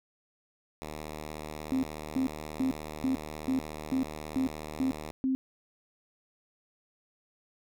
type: tone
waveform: 5% pulse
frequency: 76.6 Hz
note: D#2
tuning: 27 cents flat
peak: -27 dBFS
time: 0.82-5.11 s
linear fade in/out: 0 ms
type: tone bursts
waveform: sine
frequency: 262.9 Hz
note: C4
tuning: 8 cents sharp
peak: -25 dBFS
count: 9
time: 1.72-5.35 s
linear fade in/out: 0 ms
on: 110 ms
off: 330 ms
effects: none